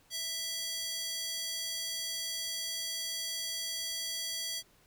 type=tone with high-pass filter; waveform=square; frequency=659.3 Hz; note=E5; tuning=in tune; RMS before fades=-37 dBFS; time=0.1-4.63 s; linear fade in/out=50 ms; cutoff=4000 Hz; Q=1.6; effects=pink hiss -65 dBFS RMS until 4.86 s